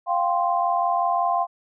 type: chord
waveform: sine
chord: F suspended second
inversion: none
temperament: equal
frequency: 698.5 / 784 / 1046.5 Hz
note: F5 / G5 / C6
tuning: 0 / 0 / 0 cents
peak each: -22 / -25 / -24 dBFS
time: 0.06-1.47 s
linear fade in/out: 50 ms
effects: none